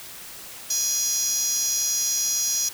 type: tone with high-pass filter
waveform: 10% pulse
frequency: 830.6 Hz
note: G#5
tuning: in tune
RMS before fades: -24 dBFS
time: 0.7-2.69 s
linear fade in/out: 5 ms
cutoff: 6300 Hz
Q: 7.8
effects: white hiss -40 dBFS RMS until 2.73 s